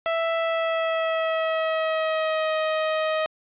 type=tone with pitch glide; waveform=sawtooth; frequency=660 to 628 Hz; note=E5 to D#5; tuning=+2 to +16 cents; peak=-18 dBFS; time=0.06-3.26 s; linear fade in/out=0 ms; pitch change=-86 cents; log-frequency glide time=0.36-2.56 s; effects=resampled to 8000 Hz + 10-bit